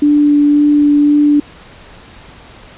sine tone with vibrato, 292.6 Hz, D4, 6 cents flat, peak -6 dBFS, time 0.02-1.4 s, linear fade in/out 5 ms, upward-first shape sine, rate 1.9 Hz, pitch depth 9 cents each way, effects pink hiss -38 dBFS RMS until 2.77 s + resampled to 8000 Hz

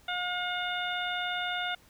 harmonic tone, 717 Hz, F5, 45 cents sharp, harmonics 1 / 2 / 3 / 4 / 5, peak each -35 / -34 / -39 / -39 / -37 dBFS, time 0.08-1.75 s, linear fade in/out 5 ms, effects pink hiss -60 dBFS RMS until 1.89 s

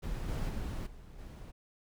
brown noise with level steps, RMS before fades -37 / -34 / -37 / -51 / -46 dBFS, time 0.02-1.52 s, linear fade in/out 20 ms, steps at 0.28 / 0.49 / 0.86 / 1.18 s, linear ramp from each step 10 ms, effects none

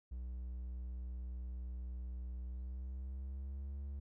triangle tone with pitch glide, 61.74 to 69.7 Hz, B1 to C#2, 0 to +10 cents, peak -39 dBFS, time 0.11-4 s, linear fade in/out 10 ms, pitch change +210 cents, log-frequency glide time 2.45-3.81 s, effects none

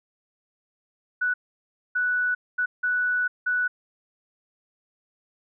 sine tone bursts at uneven times, 1480 Hz, F#6, in tune, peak -21 dBFS, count 5, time 1.21-1.34 / 1.95-2.35 / 2.58-2.66 / 2.83-3.28 / 3.46-3.68 s, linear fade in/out 10 ms, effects none

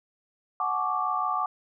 sine chord, D major seventh, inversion first, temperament equal with one note detuned, 740 / 860.4 / 1108.7 / 1174.7 Hz, F#5 / A5 / C#6 / D6, 0 / -39 / 0 / 0 cents, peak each -31 / -33 / -33 / -27 dBFS, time 0.6-1.46 s, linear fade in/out 2 ms, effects none

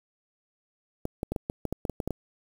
clicks, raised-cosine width 2 ms, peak -16 dBFS, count 12, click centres 1.054 / 1.231 / 1.32 / 1.362 / 1.499 / 1.653 / 1.726 / 1.852 / 1.897 / 2.002 / 2.076 / 2.107 s, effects 7-bit

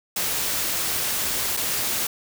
white noise with dropouts, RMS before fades -25 dBFS, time 0.16-2.07 s, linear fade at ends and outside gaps 5 ms, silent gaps 1.568-1.571 s, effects none

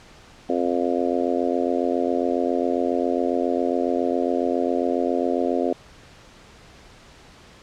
harmonic tone, 87.31 Hz, F2, in tune, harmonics 3 / 4 / 5 / 6 / 7 / 8, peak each -25 / -26 / -27 / -28 / -28 / -29 dBFS, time 0.49-5.73 s, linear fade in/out 5 ms, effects pink hiss -48 dBFS RMS until 7.62 s + low-pass 6000 Hz 12 dB/octave

